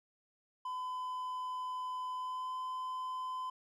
triangle tone with pitch glide, 1011 to 1021 Hz, B5 to C6, +40 to -43 cents, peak -35 dBFS, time 0.65-3.5 s, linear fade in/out 5 ms, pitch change +17 cents, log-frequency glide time 2.14-2.55 s, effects none

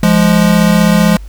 square tone pair together, 173.23 / 208.9 Hz, F3 / G#3, -14 / +10 cents, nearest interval minor third, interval 324 cents, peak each -10 dBFS, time 0.03-1.17 s, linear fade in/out 2 ms, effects added 50 Hz sine -25 dBFS peak until 1.28 s + pink hiss -46 dBFS RMS until 1.28 s

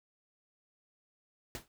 pink noise with exponential decay, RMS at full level -38 dBFS, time 1.55-1.68 s, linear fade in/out 1 ms, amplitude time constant 28 ms, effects none

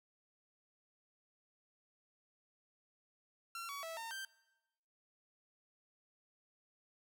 sawtooth tone with pitch steps, 1364 / 1130 / 654 / 911 / 1568 Hz, F6 / C#6 / E5 / A#5 / G6, -41 / +33 / -14 / -40 / 0 cents, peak -39 dBFS, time 3.55-4.25 s, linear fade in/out 2 ms, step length 140 ms, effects noise-tail reverb RT60 1.0 s tail -21 dB re dry

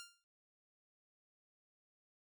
10% pulse tone with exponential decay, 1396.9 Hz, F6, in tune, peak -39 dBFS, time 0-0.24 s, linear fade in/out 0 ms, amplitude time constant 52 ms, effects none

